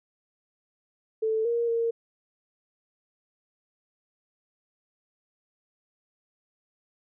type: tone with pitch steps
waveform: sine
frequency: 440.7 / 469.3 / 461.8 Hz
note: A4 / A#4 / A#4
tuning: +3 / +12 / -16 cents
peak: -23 dBFS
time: 1.22-1.91 s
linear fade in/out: 10 ms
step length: 230 ms
effects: none